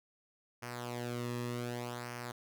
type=tone with flanger; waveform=sawtooth; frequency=121 Hz; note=B2; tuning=35 cents flat; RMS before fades=-40 dBFS; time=0.62-2.32 s; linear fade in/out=10 ms; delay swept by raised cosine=0.26 to 1.36 ms; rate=0.66 Hz; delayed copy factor=-0.7; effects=none